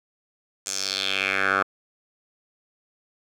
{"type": "tone with band-pass filter sweep", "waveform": "10% pulse", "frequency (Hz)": 96.8, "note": "G2", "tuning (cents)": -21, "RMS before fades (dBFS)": -25, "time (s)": [0.66, 1.63], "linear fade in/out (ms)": 5, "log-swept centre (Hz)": [7200, 1200], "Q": 3.3, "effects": []}